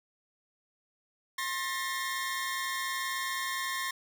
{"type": "tone cluster", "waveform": "sawtooth", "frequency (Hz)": [1066, 1783, 1903], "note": ["C6", "A6", "A#6"], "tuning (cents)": [32, 22, 35], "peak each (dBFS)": [-31, -33, -35], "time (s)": [1.38, 3.91], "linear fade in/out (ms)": 5, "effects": []}